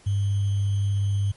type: tone with sample-and-hold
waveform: sine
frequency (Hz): 100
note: G2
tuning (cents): +35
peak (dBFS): -20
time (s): 0.06-1.32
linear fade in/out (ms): 10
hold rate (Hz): 3150
effects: pink hiss -54 dBFS RMS until 1.36 s + MP3 48 kbps